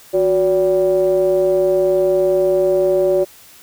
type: ring-modulated tone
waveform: triangle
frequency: 102.1 Hz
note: G#2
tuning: 29 cents flat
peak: -7 dBFS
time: 0.13-3.25 s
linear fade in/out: 20 ms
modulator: 470 Hz
effects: white hiss -44 dBFS RMS until 3.62 s